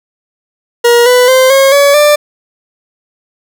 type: tone with pitch steps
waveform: 40% pulse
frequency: 475.3 / 496.6 / 518.9 / 542.2 / 566.5 / 592 Hz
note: A#4 / B4 / C5 / C#5 / C#5 / D5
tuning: +34 / +9 / -14 / -38 / +37 / +14 cents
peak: -3 dBFS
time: 0.84-2.16 s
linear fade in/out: 10 ms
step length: 220 ms
effects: none